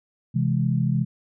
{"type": "chord", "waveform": "sine", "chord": "C augmented", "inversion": "none", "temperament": "equal", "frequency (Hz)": [130.81, 164.81, 207.7], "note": ["C3", "E3", "G#3"], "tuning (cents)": [0, 0, 0], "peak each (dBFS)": [-22, -24, -26], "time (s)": [0.34, 1.05], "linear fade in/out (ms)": 20, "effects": []}